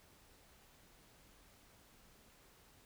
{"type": "silence", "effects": ["pink hiss -65 dBFS RMS until 2.85 s"]}